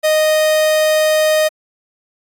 45% pulse tone, 620 Hz, D#5, 6 cents flat, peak -11 dBFS, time 0.03-1.49 s, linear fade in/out 20 ms, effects AAC 64 kbps

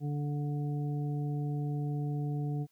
harmonic tone, 145.9 Hz, D3, 11 cents flat, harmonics 1 / 2 / 3 / 5, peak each -31 / -40 / -45 / -48 dBFS, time 0-2.67 s, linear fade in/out 50 ms, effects white hiss -74 dBFS RMS until 2.71 s

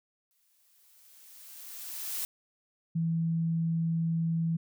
blue noise with exponential growth, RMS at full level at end -33 dBFS, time 0.31-2.25 s, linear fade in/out 0 ms, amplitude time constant 420 ms
sine tone, 164.81 Hz, E3, in tune, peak -26 dBFS, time 2.95-4.57 s, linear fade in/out 10 ms
effects none

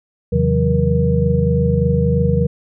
sine tone cluster, 82.2 / 134.3 / 159.6 / 182.9 / 475 Hz, E2 / C3 / D#3 / F#3 / A#4, -4 / +46 / +44 / -20 / +33 cents, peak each -19 dBFS, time 0.32-2.47 s, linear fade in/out 10 ms, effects none

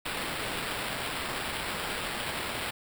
white noise with sample-and-hold, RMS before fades -34 dBFS, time 0.05-2.71 s, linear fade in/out 10 ms, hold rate 6300 Hz, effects none

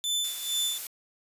sawtooth tone with tremolo, 3520 Hz, A7, in tune, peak -22 dBFS, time 0.04-0.78 s, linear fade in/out 0 ms, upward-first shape sine, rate 2.2 Hz, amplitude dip 80%
blue noise, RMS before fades -35 dBFS, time 0.24-0.87 s, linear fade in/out 2 ms
effects resampled to 32000 Hz

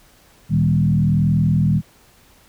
sine tone with frequency modulation, 155.56 Hz, D#3, in tune, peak -13 dBFS, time 0.49-1.82 s, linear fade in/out 50 ms, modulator 41.2 Hz, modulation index 1.2, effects pink hiss -52 dBFS RMS until 2.48 s

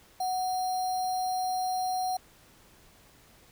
sine tone with sample-and-hold, 740 Hz, F#5, in tune, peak -27 dBFS, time 0.2-2.17 s, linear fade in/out 5 ms, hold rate 4900 Hz, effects pink hiss -58 dBFS RMS until 3.51 s

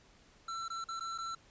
square tone with dropouts, 1343 Hz, E6, 32 cents sharp, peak -38 dBFS, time 0.48-1.35 s, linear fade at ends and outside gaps 5 ms, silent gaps 0.682-0.701 / 0.842-0.886 / 0.997-1.006 / 1.179-1.184 s, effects pink hiss -63 dBFS RMS until 1.5 s + resampled to 16000 Hz

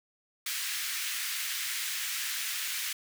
pink high-pass noise, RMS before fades -34 dBFS, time 0.46-2.93 s, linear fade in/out 5 ms, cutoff 1700 Hz, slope 24 dB/octave, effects none

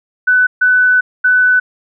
sine tone bursts at uneven times, 1498 Hz, F#6, 21 cents sharp, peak -7 dBFS, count 3, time 0.27-0.47 / 0.61-1.01 / 1.24-1.6 s, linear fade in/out 10 ms, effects none

